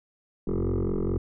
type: tone with frequency modulation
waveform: sine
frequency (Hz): 157.8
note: D#3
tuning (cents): +25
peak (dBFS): -21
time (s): 0.47-1.18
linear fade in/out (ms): 5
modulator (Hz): 44.8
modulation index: 6
effects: tanh soft clip ceiling -23 dBFS